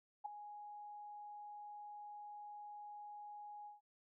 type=tone with ADSR envelope; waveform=sine; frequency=830.6 Hz; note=G#5; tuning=in tune; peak=-37 dBFS; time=0.24-3.81 s; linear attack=18 ms; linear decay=5 ms; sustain=-12 dB; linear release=150 ms; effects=none